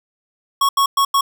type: tone bursts at uneven times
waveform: square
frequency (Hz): 1105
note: C#6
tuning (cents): -6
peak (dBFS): -13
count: 4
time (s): 0.61-0.69 / 0.77-0.86 / 0.97-1.05 / 1.14-1.21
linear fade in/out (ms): 5
effects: none